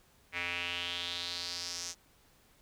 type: tone with band-pass filter sweep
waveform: square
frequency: 87.31 Hz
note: F2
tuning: in tune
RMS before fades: -38 dBFS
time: 0.32-1.95 s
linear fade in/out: 50 ms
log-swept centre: 2200 to 6200 Hz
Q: 4.1
effects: pink hiss -65 dBFS RMS until 2.61 s